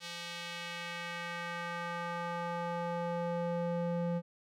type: tone with band-pass filter sweep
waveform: square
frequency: 172.1 Hz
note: F3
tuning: 25 cents flat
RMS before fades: -37 dBFS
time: 0-4.22 s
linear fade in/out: 50 ms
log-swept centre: 4000 to 350 Hz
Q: 1.2
effects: none